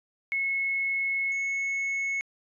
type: tone pair in turn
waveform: sine / triangle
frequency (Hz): 2186 / 2195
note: C#7 / C#7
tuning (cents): -25 / -18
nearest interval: unison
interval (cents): 7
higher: second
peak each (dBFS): -25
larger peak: neither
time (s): 0.32-1.32 / 1.32-2.21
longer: first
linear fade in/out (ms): 0
effects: resampled to 22050 Hz